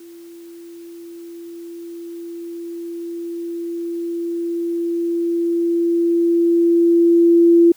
sine tone with level ramp, 339.6 Hz, F4, 48 cents flat, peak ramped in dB -37 to -7 dBFS, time 0-7.72 s, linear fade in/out 5 ms, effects white hiss -52 dBFS RMS until 7.76 s

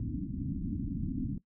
white low-pass noise, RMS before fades -35 dBFS, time 0-1.38 s, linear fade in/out 2 ms, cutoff 300 Hz, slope 96 dB/octave, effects noise-tail reverb RT60 0.1 s tail -18 dB re dry

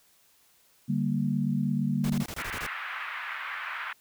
sine chord, G minor, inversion second, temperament equal, 146.83 / 196 / 233.1 Hz, D3 / G3 / Bb3, 0 / 0 / 0 cents, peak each -29 dBFS, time 0.88-2.24 s, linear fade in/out 20 ms
pink noise bursts, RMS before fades -38 dBFS, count 8, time 2.04-2.664 s, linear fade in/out 0 ms, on 57 ms, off 24 ms
pink band-pass noise, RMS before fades -36 dBFS, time 2.38-3.93 s, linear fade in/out 5 ms, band 1200 to 2300 Hz, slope 24 dB/octave
effects white hiss -63 dBFS RMS until 4 s

